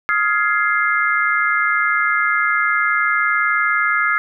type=chord; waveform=sine; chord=F minor seventh; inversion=third; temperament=just; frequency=1257.2 / 1396.9 / 1676.3 / 2095 Hz; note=Eb6 / F6 / Ab6 / C7; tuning=+18 / 0 / +16 / +2 cents; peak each=-20 dBFS; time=0.09-4.18 s; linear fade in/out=0 ms; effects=none